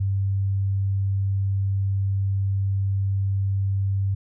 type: tone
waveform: sine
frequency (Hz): 97.8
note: G2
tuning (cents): -4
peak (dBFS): -20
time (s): 0-4.15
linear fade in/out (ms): 10
effects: none